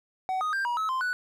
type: tone with pitch steps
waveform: triangle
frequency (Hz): 752 / 1246 / 1583 / 960 / 1291 / 1041 / 1481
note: F#5 / D#6 / G6 / B5 / E6 / C6 / F#6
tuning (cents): +28 / +2 / +17 / -49 / -37 / -9 / +1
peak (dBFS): -24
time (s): 0.29-1.13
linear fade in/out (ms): 0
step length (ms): 120
effects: none